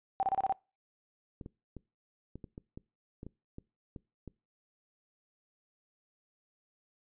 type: tone bursts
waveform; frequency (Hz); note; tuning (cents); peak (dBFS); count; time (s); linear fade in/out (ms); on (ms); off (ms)
sine; 774; G5; -22; -26; 6; 0.2-0.524; 0; 29; 30
type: clicks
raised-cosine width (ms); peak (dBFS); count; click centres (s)
3; -31; 12; 1.412 / 1.461 / 1.767 / 2.356 / 2.442 / 2.579 / 2.775 / 3.231 / 3.266 / 3.584 / 3.962 / 4.277
effects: noise-tail reverb RT60 0.3 s tail -24 dB re dry + resampled to 8000 Hz